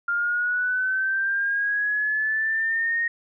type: linear sweep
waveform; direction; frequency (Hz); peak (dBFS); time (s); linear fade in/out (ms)
sine; up; 1396.9 to 1864.7; -21; 0.08-3.08; 5
effects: none